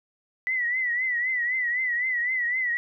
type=tone with vibrato; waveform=sine; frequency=1975.5 Hz; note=B6; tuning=in tune; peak=-23 dBFS; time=0.47-2.77 s; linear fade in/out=0 ms; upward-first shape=triangle; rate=3.9 Hz; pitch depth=100 cents each way; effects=none